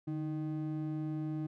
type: ring-modulated tone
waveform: triangle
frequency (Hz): 230.9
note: A#3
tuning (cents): -16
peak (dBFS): -29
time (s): 0.07-1.47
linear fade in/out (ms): 10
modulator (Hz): 81.5
effects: none